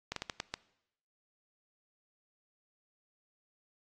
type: slowing click train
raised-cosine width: 0.2 ms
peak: -18 dBFS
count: 6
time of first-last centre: 0.12-0.54 s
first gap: 43 ms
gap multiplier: 1.34
effects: noise-tail reverb RT60 0.8 s tail -21 dB re dry + AAC 32 kbps